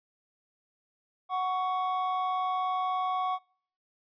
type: tone pair together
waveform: triangle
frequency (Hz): 740 / 1115.8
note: F#5 / C#6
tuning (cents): 0 / +11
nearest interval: perfect fifth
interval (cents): 711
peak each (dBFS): -28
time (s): 1.29-3.39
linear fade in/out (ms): 50
effects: noise-tail reverb RT60 0.6 s tail -26 dB re dry + resampled to 11025 Hz